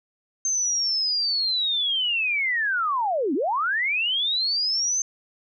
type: linear two-way sweep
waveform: sine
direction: down then up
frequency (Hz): 6320 to 246.9 to 6320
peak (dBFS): -21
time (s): 0.45-5.02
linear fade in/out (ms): 2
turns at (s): 3.34
effects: none